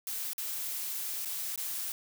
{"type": "noise with dropouts", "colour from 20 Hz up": "blue", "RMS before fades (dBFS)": -36, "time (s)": [0.07, 1.92], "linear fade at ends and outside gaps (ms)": 1, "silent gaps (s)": [[0.333, 0.38], [1.249, 1.256], [1.559, 1.576]], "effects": []}